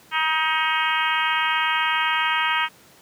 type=harmonic tone; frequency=315.8 Hz; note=D#4; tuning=26 cents sharp; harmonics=3 / 4 / 5 / 6 / 7 / 8 / 9 / 10; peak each=-25 / -26 / -27 / -28 / -28 / -29 / -30 / -30 dBFS; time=0.11-2.69 s; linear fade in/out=50 ms; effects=pink hiss -51 dBFS RMS until 3.01 s + high-pass 150 Hz 12 dB/octave